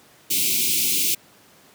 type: band-stop noise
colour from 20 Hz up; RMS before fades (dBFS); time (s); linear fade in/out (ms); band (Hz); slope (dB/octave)
white; -21; 0.3-1.15; 10; 410 to 2200; 96
effects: pink hiss -52 dBFS RMS until 1.74 s + high-pass 150 Hz 12 dB/octave